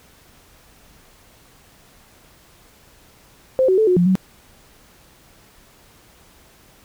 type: tone with pitch steps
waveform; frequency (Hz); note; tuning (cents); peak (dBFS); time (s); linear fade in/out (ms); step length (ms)
sine; 521 / 375.5 / 437.7 / 363.2 / 176.1 / 187.4; C5 / F#4 / A4 / F#4 / F3 / F#3; -7 / +26 / -9 / -32 / +15 / +22; -12; 3.59-4.154; 0; 94
effects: pink hiss -51 dBFS RMS until 6.84 s